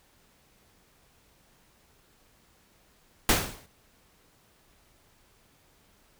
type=noise with exponential decay; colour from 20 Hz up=pink; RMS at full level=-18 dBFS; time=3.29-3.66 s; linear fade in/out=1 ms; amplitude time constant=79 ms; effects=pink hiss -63 dBFS RMS until 6.19 s